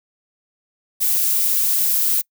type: noise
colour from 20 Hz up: violet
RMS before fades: -18 dBFS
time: 1-2.22 s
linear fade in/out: 20 ms
effects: noise-tail reverb RT60 0.1 s tail -26 dB re dry